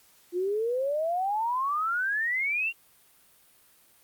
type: exponential sweep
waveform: sine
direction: up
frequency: 344.3 to 2803 Hz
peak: -25 dBFS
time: 0.32-2.73 s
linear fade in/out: 50 ms
effects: white hiss -60 dBFS RMS until 4.03 s + Opus 48 kbps